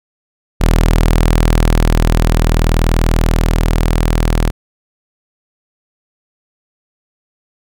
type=tone with level ramp; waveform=sawtooth; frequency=40.37 Hz; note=E1; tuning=35 cents flat; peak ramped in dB=-4 to -7 dBFS; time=0.6-4.51 s; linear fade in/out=20 ms; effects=none